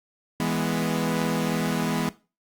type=chord; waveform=sawtooth; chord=E major; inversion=none; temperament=equal; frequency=164.81 / 207.7 / 246.9 Hz; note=E3 / G#3 / B3; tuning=0 / 0 / 0 cents; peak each=-24 dBFS; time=0.4-2.09 s; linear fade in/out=0 ms; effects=noise-tail reverb RT60 0.3 s tail -17 dB re dry + Opus 48 kbps